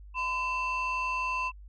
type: tone pair together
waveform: sine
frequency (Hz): 1017 / 2674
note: C6 / E7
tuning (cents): -50 / +24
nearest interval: octave + perfect fourth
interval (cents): 1674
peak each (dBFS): -28 / -30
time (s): 0.14-1.52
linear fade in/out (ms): 50
effects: tanh soft clip ceiling -25 dBFS + added 50 Hz sine -45 dBFS peak until 1.68 s